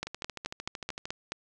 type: two click trains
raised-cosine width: 0.2 ms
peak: -20 / -16 dBFS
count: 14 / 7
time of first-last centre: 0.07-1.055 / 0.03-1.32 s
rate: 13.2 / 4.65 Hz
effects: resampled to 24000 Hz + 8-bit